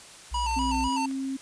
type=tone; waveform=sine; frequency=60 Hz; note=B1; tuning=49 cents flat; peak=-30 dBFS; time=0.31-0.89 s; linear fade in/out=20 ms
type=tone with vibrato; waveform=square; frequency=934 Hz; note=A#5; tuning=3 cents sharp; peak=-27 dBFS; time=0.34-1.06 s; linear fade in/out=5 ms; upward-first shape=square; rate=4 Hz; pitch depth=67 cents each way
type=clicks; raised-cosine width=0.3 ms; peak=-32 dBFS; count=11; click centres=0.512 / 0.543 / 0.588 / 0.618 / 0.694 / 0.746 / 0.807 / 0.926 / 0.98 / 1.05 / 1.112 s
type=tone with pitch glide; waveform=sine; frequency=263.6 to 268.1 Hz; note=C4 to C4; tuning=+13 to +42 cents; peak=-28 dBFS; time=0.56-1.37 s; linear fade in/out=10 ms; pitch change=+29 cents; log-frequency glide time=0.88-0.95 s
effects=white hiss -47 dBFS RMS until 1.41 s + resampled to 22050 Hz